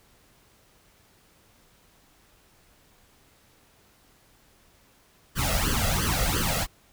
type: noise with flanger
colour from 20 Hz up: pink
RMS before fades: -25 dBFS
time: 5.35-6.67 s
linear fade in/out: 50 ms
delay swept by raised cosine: 0.64 to 1.54 ms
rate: 2.9 Hz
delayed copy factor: +0.9
effects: pink hiss -60 dBFS RMS until 6.92 s